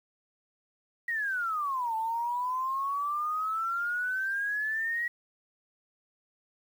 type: exponential two-way sweep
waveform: sine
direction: down then up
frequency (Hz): 1918 to 880 to 1918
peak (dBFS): -28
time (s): 1.08-5.08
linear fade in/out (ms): 5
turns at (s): 1.95
effects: 9-bit